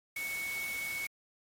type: tone in noise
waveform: sine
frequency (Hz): 2217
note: C#7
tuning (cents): 0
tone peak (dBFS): -35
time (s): 0.16-1.07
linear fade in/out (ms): 5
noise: white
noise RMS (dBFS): -44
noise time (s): 0.16-1.07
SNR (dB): +6
effects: AAC 48 kbps